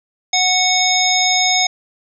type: harmonic tone with a mistuned harmonic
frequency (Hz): 737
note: F#5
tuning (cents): -7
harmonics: 1 / 3 / 5 / 7 / 9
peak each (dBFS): -19 / -19 / -19 / -19 / -19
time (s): 0.33-1.67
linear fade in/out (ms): 5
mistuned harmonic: 9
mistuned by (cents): -22
effects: none